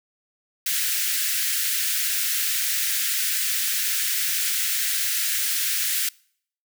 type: high-pass noise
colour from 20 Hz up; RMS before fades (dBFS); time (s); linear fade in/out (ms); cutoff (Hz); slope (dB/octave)
white; -24; 0.66-6.09; 5; 1500; 48
effects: noise-tail reverb RT60 0.6 s tail -25 dB re dry

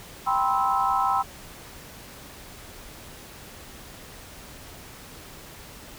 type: chord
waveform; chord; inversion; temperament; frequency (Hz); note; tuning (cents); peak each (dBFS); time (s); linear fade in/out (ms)
sine; C major seventh; second; just; 784.9 / 981.1 / 1046.5 / 1308.1; G5 / B5 / C6 / E6; +2 / -12 / 0 / -14; -25 / -27 / -26 / -26; 0.26-1.23; 20
effects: pink hiss -44 dBFS RMS until 5.98 s

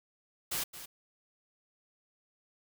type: noise with echo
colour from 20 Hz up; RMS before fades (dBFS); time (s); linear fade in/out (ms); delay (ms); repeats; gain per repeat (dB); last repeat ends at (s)
white; -34; 0.51-0.64; 10; 220; 1; -12; 0.86
effects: none

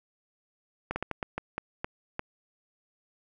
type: slowing click train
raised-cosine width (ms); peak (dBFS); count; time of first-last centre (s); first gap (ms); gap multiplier
0.5; -16; 9; 0.91-2.194; 50; 1.32
effects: none

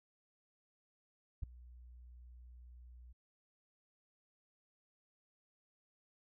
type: tone with ADSR envelope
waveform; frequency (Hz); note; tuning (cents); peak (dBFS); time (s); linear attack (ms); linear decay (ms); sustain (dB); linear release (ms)
sine; 60.9; B1; -24; -31; 1.42-3.13; 13; 6; -22; 11
effects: none

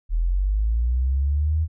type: linear sweep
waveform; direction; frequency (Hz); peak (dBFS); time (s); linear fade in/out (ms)
sine; up; 38.89 to 81.4; -18; 0.09-1.68; 50
effects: none

